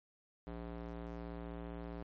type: tone with band-pass filter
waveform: square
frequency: 57.6 Hz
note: A#1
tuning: 20 cents flat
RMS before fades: -45 dBFS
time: 0.47-2.03 s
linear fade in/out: 0 ms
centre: 420 Hz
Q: 0.54
effects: MP3 32 kbps